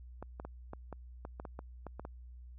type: clicks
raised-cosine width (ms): 1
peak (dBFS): -29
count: 12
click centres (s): 0.226 / 0.399 / 0.45 / 0.734 / 0.927 / 1.251 / 1.399 / 1.452 / 1.591 / 1.867 / 1.996 / 2.051
effects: added 61 Hz sine -48 dBFS peak until 2.58 s